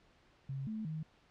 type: tone with pitch steps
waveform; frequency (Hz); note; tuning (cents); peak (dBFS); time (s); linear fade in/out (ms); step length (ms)
sine; 135.7 / 217.9 / 156.8; C#3 / A3 / D#3; -36 / -17 / +14; -37; 0.49-1.03; 5; 180
effects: pink hiss -67 dBFS RMS until 1.3 s + low-pass 4000 Hz 12 dB/octave

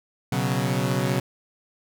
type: chord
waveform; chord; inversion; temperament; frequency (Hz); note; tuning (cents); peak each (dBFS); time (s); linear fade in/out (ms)
sawtooth; B suspended second; none; equal; 123.47 / 138.59 / 185; B2 / C#3 / F#3; 0 / 0 / 0; -22 / -22 / -23; 0.32-1.2; 5
effects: none

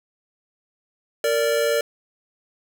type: tone pair together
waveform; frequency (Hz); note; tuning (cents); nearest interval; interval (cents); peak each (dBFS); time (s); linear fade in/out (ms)
square; 461.4 / 582.1; A#4 / D5; -18 / -15; major third; 403; -22 / -22; 1.24-1.81; 2
effects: none

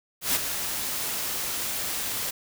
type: noise with ADSR envelope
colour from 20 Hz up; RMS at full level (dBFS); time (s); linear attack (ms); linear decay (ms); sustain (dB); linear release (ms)
white; -22; 0.21-2.31; 140; 25; -8; 10
effects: none

